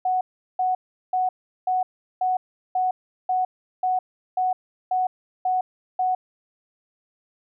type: tone bursts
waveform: sine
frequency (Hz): 740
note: F#5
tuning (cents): 0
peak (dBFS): -19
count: 12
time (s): 0.05-6.15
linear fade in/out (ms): 5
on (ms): 160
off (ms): 380
effects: none